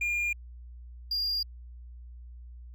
triangle tone pair in turn, 2412 / 4809 Hz, D7 / D8, +46 / +40 cents, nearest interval octave, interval 1194 cents, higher second, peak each -25 / -26 dBFS, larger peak first, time 0.01-0.33 / 1.11-1.43 s, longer neither, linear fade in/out 5 ms, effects added 60 Hz sine -43 dBFS peak until 2.74 s

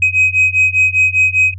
sine beating tone pair, 2523 / 2528 Hz, D#7 / D#7, +23 / +27 cents, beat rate 5 Hz, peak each -11 dBFS, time 0.02-1.54 s, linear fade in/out 5 ms, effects tanh soft clip ceiling -5 dBFS + added 92 Hz sine -26 dBFS peak until 1.58 s

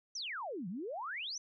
sine exponential two-way sweep, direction down then up, 6272 to 164.81 to 6272 Hz, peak -38 dBFS, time 0.15-1.38 s, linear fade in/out 5 ms, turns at 0.68 s, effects none

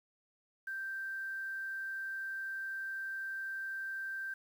sine tone with quantisation, 1568 Hz, G6, in tune, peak -37 dBFS, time 0.67-4.34 s, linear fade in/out 5 ms, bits 10, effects none

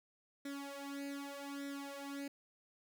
sawtooth tone with flanger, 280.5 Hz, C#4, 21 cents sharp, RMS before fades -45 dBFS, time 0.45-2.28 s, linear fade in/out 5 ms, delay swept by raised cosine 0.53 to 3.13 ms, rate 0.83 Hz, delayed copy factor +0.85, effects none

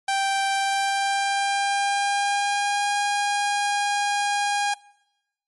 sawtooth tone with pitch glide, 784 to 814.9 Hz, G5 to G#5, 0 to -33 cents, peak -17 dBFS, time 0.08-4.74 s, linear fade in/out 5 ms, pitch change +67 cents, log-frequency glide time 0.54-2.9 s, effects noise-tail reverb RT60 1.0 s tail -24 dB re dry + MP3 48 kbps

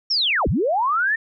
sine linear two-way sweep, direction down then up, 5610 to 36.92 to 1838 Hz, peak -17 dBFS, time 0.1-1.16 s, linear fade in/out 10 ms, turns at 0.48 s, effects none

